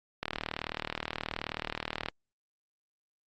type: click train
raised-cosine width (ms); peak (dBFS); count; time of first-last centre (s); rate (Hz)
0.3; -16; 73; 0.23-2.086; 38.8
effects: Opus 48 kbps